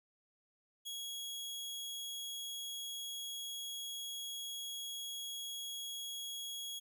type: tone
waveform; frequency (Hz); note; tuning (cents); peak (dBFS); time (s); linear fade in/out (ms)
sawtooth; 3322; G#7; 0; -38; 0.85-6.8; 20
effects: none